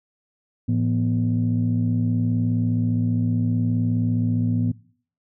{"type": "tone cluster", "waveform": "sine", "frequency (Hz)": [110.3, 169.6, 244.7], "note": ["A2", "E3", "B3"], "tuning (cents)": [5, 50, -16], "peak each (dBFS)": [-20, -26, -22], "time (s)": [0.68, 4.72], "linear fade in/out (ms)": 10, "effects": ["noise-tail reverb RT60 0.5 s tail -21 dB re dry", "tanh soft clip ceiling -12 dBFS"]}